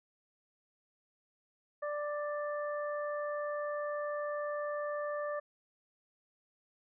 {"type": "harmonic tone", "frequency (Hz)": 589, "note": "D5", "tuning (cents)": 5, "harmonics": [1, 2, 3], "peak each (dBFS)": [-35, -41, -45], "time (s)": [1.82, 5.4], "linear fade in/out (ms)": 10, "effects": []}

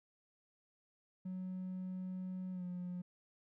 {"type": "tone with pitch glide", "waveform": "triangle", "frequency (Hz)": [185, 178.9], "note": ["F#3", "F3"], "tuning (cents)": [0, 42], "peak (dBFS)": -37, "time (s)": [1.25, 3.02], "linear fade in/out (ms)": 10, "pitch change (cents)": -58, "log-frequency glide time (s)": [2.52, 2.64], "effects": ["tanh soft clip ceiling -35 dBFS"]}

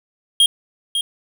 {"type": "tone with echo", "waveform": "square", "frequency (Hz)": 3237, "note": "G#7", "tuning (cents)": -45, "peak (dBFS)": -10, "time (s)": [0.4, 0.46], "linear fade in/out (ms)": 2, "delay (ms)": 550, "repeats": 1, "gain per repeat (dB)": -8, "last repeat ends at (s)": 1.01, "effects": []}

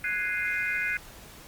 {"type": "chord", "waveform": "sine", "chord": "Ab dominant seventh", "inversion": "third", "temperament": "equal with one note detuned", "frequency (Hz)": [1480, 1661.2, 2093, 2472], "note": ["Gb6", "Ab6", "C7", "Eb7"], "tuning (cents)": [0, 0, 0, -12], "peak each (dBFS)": [-32, -33, -30, -33], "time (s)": [0.04, 0.97], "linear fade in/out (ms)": 2, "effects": ["pink hiss -48 dBFS RMS until 1.47 s", "Opus 32 kbps"]}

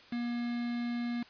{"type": "tone with quantisation", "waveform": "triangle", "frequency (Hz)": 238.8, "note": "A#3", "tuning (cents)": 42, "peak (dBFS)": -30, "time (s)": [0.12, 1.23], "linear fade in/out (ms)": 5, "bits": 7, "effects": ["white hiss -56 dBFS RMS until 1.29 s", "resampled to 11025 Hz"]}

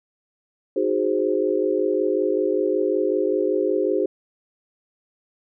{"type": "chord", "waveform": "sine", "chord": "Ab dominant seventh", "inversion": "second", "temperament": "equal", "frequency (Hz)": [311.1, 370, 415.3, 523.3], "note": ["Eb4", "Gb4", "Ab4", "C5"], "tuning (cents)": [0, 0, 0, 0], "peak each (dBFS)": [-26, -23, -23, -25], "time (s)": [0.76, 4.06], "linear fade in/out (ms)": 5, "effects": []}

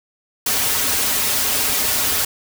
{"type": "noise with comb filter", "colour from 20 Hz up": "white", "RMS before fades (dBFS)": -19, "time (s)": [0.46, 2.25], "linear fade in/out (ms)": 5, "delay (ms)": 5.9, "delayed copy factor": -0.9, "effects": []}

